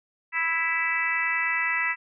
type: harmonic tone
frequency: 329.6 Hz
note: E4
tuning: in tune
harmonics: 3 / 4 / 5 / 6 / 7 / 8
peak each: -34 / -33 / -34 / -25 / -33 / -31 dBFS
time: 0.32-1.96 s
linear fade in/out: 50 ms
effects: none